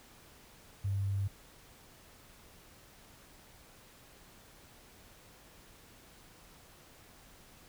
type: tone with sample-and-hold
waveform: sine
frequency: 98.7 Hz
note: G2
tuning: 12 cents sharp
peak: -30 dBFS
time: 0.84-1.28 s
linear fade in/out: 10 ms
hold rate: 11025 Hz
effects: pink hiss -58 dBFS RMS until 7.68 s